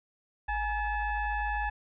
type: tone with frequency modulation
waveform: sine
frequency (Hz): 833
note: G#5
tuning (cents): +5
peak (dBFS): -28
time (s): 0.48-1.7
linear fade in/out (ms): 10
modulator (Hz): 887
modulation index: 1.2
effects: none